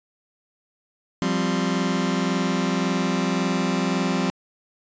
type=chord; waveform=sawtooth; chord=F suspended second; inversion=none; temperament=just; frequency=174.61 / 196.44 / 261.9 Hz; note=F3 / G3 / C4; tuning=0 / +4 / +2 cents; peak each=-21 dBFS; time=1.22-4.3 s; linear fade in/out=0 ms; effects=resampled to 16000 Hz